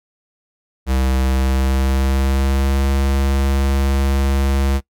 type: tone with pitch glide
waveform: square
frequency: 65.41 to 68.19 Hz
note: C2 to C#2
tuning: 0 to -28 cents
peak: -15 dBFS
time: 0.86-4.81 s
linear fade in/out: 50 ms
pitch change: +72 cents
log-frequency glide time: 1.18-2.87 s
effects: noise-tail reverb RT60 0.1 s tail -22 dB re dry